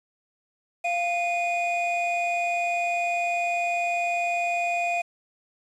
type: tone pair together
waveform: triangle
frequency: 695 / 2465 Hz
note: F5 / D#7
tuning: -9 / -17 cents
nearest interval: octave + minor seventh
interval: 2192 cents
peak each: -23 / -26 dBFS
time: 0.84-5.02 s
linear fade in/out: 10 ms
effects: resampled to 24000 Hz + 8-bit